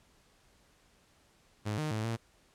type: tone with pitch steps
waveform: sawtooth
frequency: 105.5 / 153.6 / 108.9 / 114.5 Hz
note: G#2 / D#3 / A2 / A#2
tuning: +28 / -22 / -17 / -31 cents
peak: -28 dBFS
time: 1.65-2.17 s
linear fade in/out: 20 ms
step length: 130 ms
effects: pink hiss -66 dBFS RMS until 2.54 s + low-pass 10000 Hz 12 dB/octave